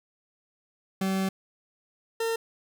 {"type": "tone pair in turn", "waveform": "40% pulse", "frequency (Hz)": [191.4, 455.2], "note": ["G3", "A#4"], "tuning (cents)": [-41, -41], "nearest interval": "octave + minor third", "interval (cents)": 1500, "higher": "second", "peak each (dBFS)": [-24, -25], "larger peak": "first", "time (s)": [[1.01, 1.29], [2.2, 2.36]], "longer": "first", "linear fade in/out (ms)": 5, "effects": ["11-bit"]}